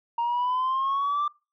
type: exponential sweep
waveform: sine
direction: up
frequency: 932.3 to 1187 Hz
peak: -21 dBFS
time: 0.18-1.28 s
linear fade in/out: 5 ms
effects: noise-tail reverb RT60 0.3 s tail -25 dB re dry + tanh soft clip ceiling -21 dBFS